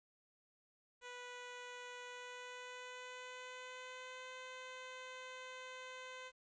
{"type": "tone with pitch glide", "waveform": "10% pulse", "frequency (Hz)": [492.4, 512.4], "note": ["B4", "C5"], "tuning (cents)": [-5, -36], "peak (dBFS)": -40, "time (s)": [1.01, 6.32], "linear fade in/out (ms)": 50, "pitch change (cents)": 69, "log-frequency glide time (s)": [2.06, 4.31], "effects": ["resampled to 16000 Hz", "12-bit"]}